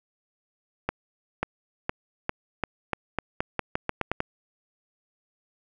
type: accelerating click train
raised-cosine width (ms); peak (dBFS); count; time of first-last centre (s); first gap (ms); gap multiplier
0.5; -10; 14; 0.89-4.204; 540; 0.86
effects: none